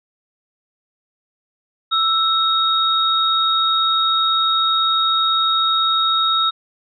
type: tone pair together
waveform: sine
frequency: 1322 / 3752 Hz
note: E6 / A#7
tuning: +5 / +11 cents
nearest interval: octave + tritone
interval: 1806 cents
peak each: -17 dBFS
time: 1.91-6.51 s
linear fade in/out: 20 ms
effects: none